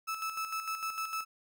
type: tone with tremolo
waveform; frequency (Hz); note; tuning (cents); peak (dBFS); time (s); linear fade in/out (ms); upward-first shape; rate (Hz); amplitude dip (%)
35% pulse; 1308; E6; -14; -31; 0.07-1.25; 20; square; 6.6; 55
effects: none